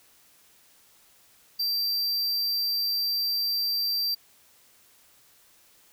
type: tone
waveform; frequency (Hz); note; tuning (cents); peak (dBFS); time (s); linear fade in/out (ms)
square; 4699; D8; 0; -25; 1.59-4.15; 10
effects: white hiss -59 dBFS RMS until 5.92 s